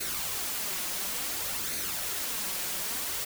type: noise with flanger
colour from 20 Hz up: white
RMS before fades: -33 dBFS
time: 0-3.25 s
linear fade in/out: 10 ms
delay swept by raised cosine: 0.47 to 5.57 ms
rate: 0.57 Hz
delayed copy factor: +0.5
effects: none